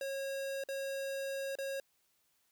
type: tone with dropouts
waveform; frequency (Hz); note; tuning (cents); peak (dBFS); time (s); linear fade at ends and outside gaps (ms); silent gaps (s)
square; 545; C#5; -29; -37; 0.01-1.8; 2; 0.638-0.687 / 1.554-1.586
effects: white hiss -75 dBFS RMS until 2.51 s